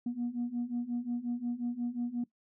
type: beating tone pair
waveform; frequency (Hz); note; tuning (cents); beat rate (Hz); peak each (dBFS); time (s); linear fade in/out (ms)
sine; 237.6 / 243.2; A#3 / B3; +33 / -26; 5.6; -35 / -33; 0.06-2.24; 5
effects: noise-tail reverb RT60 0.1 s tail -19 dB re dry + tanh soft clip ceiling -27 dBFS